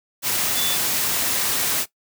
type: tone in noise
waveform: sine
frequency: 3484 Hz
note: A7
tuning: 18 cents flat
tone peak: -24 dBFS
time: 0.54-0.78 s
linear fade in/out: 50 ms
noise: white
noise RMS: -22 dBFS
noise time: 0.22-1.86 s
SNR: -5 dB
effects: noise-tail reverb RT60 0.1 s tail -17 dB re dry + high-pass 80 Hz 12 dB/octave